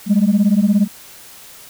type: beating tone pair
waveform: sine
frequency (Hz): 196 / 213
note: G3 / G#3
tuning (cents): 0 / +44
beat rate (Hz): 17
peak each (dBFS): -12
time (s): 0.06-0.88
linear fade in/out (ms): 50
effects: tanh soft clip ceiling -7 dBFS + white hiss -40 dBFS RMS until 1.69 s